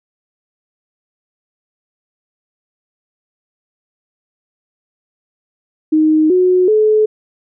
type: tone with pitch steps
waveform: sine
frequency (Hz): 311.1 / 365.7 / 429.9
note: D#4 / F#4 / A4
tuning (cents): 0 / -20 / -40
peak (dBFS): -8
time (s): 5.92-7.06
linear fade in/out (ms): 10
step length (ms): 380
effects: none